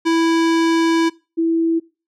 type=tone pair in turn; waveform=square / sine; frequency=329.6 / 329.6 Hz; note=E4 / E4; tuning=0 / 0 cents; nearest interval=unison; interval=0 cents; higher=neither; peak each=-14 dBFS; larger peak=neither; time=0.05-1.1 / 1.37-1.8 s; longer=first; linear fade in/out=20 ms; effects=noise-tail reverb RT60 0.3 s tail -21 dB re dry + low-pass 6000 Hz 12 dB/octave